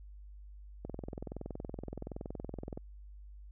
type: click train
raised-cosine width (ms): 2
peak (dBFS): -27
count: 42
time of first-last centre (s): 0.85-2.775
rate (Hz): 21.3
effects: added 50 Hz sine -48 dBFS peak until 3.51 s